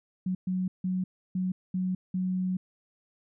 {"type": "tone bursts at uneven times", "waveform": "sine", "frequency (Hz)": 184.7, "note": "F#3", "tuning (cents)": -3, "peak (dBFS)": -26, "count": 6, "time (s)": [[0.26, 0.35], [0.47, 0.68], [0.84, 1.04], [1.35, 1.52], [1.74, 1.95], [2.14, 2.57]], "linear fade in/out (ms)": 5, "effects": []}